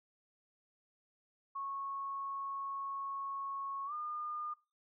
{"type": "tone with pitch glide", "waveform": "sine", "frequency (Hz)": [1100, 1213.5], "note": ["C#6", "D#6"], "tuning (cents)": [-14, -44], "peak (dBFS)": -38, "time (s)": [1.55, 4.54], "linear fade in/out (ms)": 10, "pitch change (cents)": 170, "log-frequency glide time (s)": [3.86, 3.93], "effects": ["noise-tail reverb RT60 0.3 s tail -20 dB re dry"]}